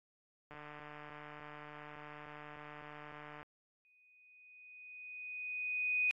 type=click train; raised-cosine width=0.5 ms; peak=-36 dBFS; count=436; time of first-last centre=0.51-3.429 s; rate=149 Hz
type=tone with exponential growth; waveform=sine; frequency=2489 Hz; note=D#7; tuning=in tune; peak=-28 dBFS; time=3.85-6.11 s; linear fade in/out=0 ms; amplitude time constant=490 ms
effects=AAC 32 kbps